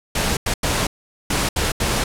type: noise bursts at uneven times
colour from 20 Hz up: pink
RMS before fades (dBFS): -20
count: 6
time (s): 0.15-0.37 / 0.46-0.54 / 0.63-0.87 / 1.3-1.49 / 1.56-1.72 / 1.8-2.04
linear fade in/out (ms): 5
effects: low-pass 11000 Hz 12 dB/octave